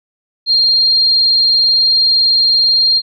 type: tone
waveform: sine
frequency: 4207 Hz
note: C8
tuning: 9 cents sharp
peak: -8 dBFS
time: 0.46-3.02 s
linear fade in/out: 50 ms
effects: none